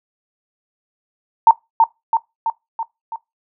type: tone with echo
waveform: sine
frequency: 908 Hz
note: A#5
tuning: 46 cents flat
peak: -3 dBFS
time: 1.47-1.51 s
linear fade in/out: 2 ms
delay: 330 ms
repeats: 5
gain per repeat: -4 dB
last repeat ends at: 3.16 s
effects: noise-tail reverb RT60 0.2 s tail -21 dB re dry